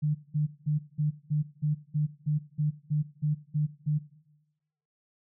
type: tone bursts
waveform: sine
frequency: 150.1 Hz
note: D3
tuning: 38 cents sharp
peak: -23 dBFS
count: 13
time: 0.02-3.99 s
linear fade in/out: 20 ms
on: 130 ms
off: 190 ms
effects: noise-tail reverb RT60 1.0 s tail -19 dB re dry